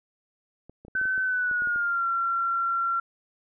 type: clicks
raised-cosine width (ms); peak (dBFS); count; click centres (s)
2; -32; 11; 0.696 / 0.85 / 0.882 / 0.952 / 1.014 / 1.055 / 1.179 / 1.513 / 1.621 / 1.673 / 1.76
type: tone with pitch glide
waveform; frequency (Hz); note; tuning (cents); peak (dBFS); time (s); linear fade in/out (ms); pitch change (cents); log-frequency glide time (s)
sine; 1525 to 1366.5; G6 to F6; -48 to -38; -23; 0.95-3; 5; -190; 1.23-2.06
effects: none